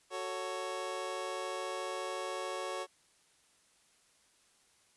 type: chord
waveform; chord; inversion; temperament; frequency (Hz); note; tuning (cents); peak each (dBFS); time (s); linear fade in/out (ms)
25% pulse; F# minor; none; just; 370 / 444 / 555; F#4 / A4 / C#5; 0 / +16 / +2; -38 / -40 / -36; 0.1-2.87; 50
effects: white hiss -68 dBFS RMS until 4.96 s + resampled to 24000 Hz